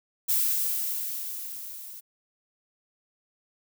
violet noise with level ramp, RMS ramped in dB -23 to -43 dBFS, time 0.28-2.01 s, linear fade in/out 20 ms, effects none

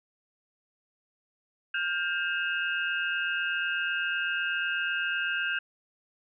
sine tone cluster, 1418 / 1586 / 2604 / 2827 Hz, F6 / G6 / E7 / F7, +26 / +20 / -22 / +20 cents, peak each -34 / -29 / -36 / -36 dBFS, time 1.74-5.59 s, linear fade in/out 5 ms, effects none

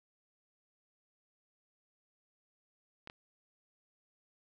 clicks, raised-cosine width 0.3 ms, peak -30 dBFS, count 2, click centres 3.074 / 3.099 s, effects none

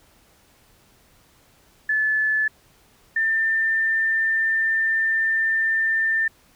sine tone pair in turn, 1734 / 1792 Hz, A6 / A6, -26 / +31 cents, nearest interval minor second, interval 57 cents, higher second, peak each -18 dBFS, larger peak neither, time 1.89-2.48 / 3.16-6.28 s, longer second, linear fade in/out 5 ms, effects pink hiss -57 dBFS RMS until 6.55 s

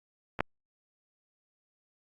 clicks, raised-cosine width 0.5 ms, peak -20 / -10 dBFS, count 2, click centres 0.391 / 0.406 s, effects Opus 48 kbps

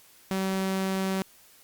sawtooth tone, 191 Hz, G3, 45 cents flat, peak -22 dBFS, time 0.31-1.22 s, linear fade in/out 0 ms, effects white hiss -56 dBFS RMS until 1.63 s + Opus 48 kbps

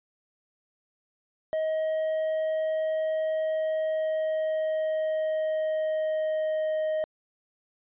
triangle tone with pitch glide, 631 to 624.1 Hz, D#5 to D#5, +24 to +5 cents, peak -23 dBFS, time 1.53-7.04 s, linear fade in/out 0 ms, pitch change -19 cents, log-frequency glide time 3.38-6.72 s, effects resampled to 8000 Hz

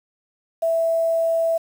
sine tone with quantisation, 659.3 Hz, E5, in tune, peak -17 dBFS, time 0.62-1.58 s, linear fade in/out 10 ms, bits 7, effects none

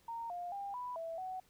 sine tone with pitch steps, 924 / 705 / 799 / 989 / 659 / 747 Hz, A#5 / F5 / G5 / B5 / E5 / F#5, -16 / +16 / +33 / +2 / -1 / +16 cents, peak -39 dBFS, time 0.08-1.4 s, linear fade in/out 5 ms, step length 220 ms, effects pink hiss -69 dBFS RMS until 1.49 s

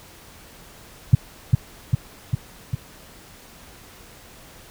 sine tone with echo, 123.47 Hz, B2, in tune, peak -5 dBFS, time 1.13-1.15 s, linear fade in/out 5 ms, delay 400 ms, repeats 4, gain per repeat -3 dB, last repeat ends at 2.75 s, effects pink hiss -46 dBFS RMS until 4.7 s

